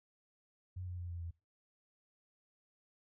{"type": "tone with pitch steps", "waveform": "sine", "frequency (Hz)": [91.3, 89.52, 87.78, 86.08, 84.4], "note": ["F#2", "F2", "F2", "F2", "E2"], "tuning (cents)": [-23, 43, 9, -25, 41], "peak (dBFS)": -40, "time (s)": [0.76, 1.31], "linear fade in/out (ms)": 10, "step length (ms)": 110, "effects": ["noise-tail reverb RT60 0.3 s tail -25 dB re dry"]}